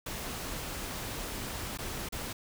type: noise with dropouts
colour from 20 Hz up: pink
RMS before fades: -38 dBFS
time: 0.06-2.33 s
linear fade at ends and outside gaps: 5 ms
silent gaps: 1.775-1.786 / 2.089-2.123 s
effects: none